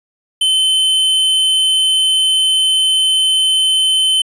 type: tone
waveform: square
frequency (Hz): 3065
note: G7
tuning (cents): -40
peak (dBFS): -11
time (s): 0.41-4.22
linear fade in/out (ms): 5
effects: resampled to 22050 Hz